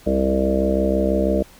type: harmonic tone with a mistuned harmonic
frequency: 66.1 Hz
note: C2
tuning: 18 cents sharp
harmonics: 1 / 3 / 4 / 5 / 6 / 7 / 8 / 9 / 10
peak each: -24 / -22 / -29 / -24 / -32 / -24 / -31 / -22 / -33 dBFS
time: 0.06-1.43 s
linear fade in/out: 10 ms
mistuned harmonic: 7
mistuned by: -22 cents
effects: pink hiss -48 dBFS RMS until 1.59 s